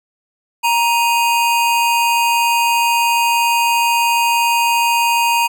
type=tone pair together; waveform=square; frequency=937 / 2501 Hz; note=A#5 / D#7; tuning=+9 / +8 cents; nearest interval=octave + perfect fourth; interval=1699 cents; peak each=-14 / -20 dBFS; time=0.63-5.48 s; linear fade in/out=20 ms; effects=none